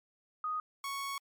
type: tone pair in turn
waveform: sine / sawtooth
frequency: 1244.5 / 1108.7 Hz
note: D#6 / C#6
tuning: 0 / 0 cents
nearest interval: major second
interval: 200 cents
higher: first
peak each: -32 / -32 dBFS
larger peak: neither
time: 0.44-0.6 / 0.84-1.18 s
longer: second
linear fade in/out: 2 ms
effects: MP3 96 kbps